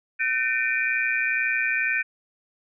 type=tone cluster; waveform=sine; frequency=1526 / 1810 / 2336 / 2458 Hz; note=G6 / A6 / D7 / D#7; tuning=-47 / +48 / -10 / -22 cents; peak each=-27 dBFS; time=0.19-2.03 s; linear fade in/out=20 ms; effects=none